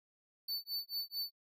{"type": "tone with tremolo", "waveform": "square", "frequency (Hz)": 4507, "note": "C#8", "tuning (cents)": 28, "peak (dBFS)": -35, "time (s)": [0.48, 1.32], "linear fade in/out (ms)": 5, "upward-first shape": "sine", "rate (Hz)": 4.5, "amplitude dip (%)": 100, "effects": []}